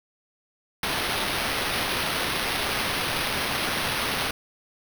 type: noise with sample-and-hold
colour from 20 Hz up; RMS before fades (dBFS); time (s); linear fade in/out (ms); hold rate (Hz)
blue; -27; 0.83-4.31; 2; 7350
effects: none